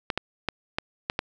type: clicks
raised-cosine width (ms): 0.3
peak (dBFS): -9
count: 6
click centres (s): 0.102 / 0.176 / 0.487 / 0.785 / 1.099 / 1.191
effects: none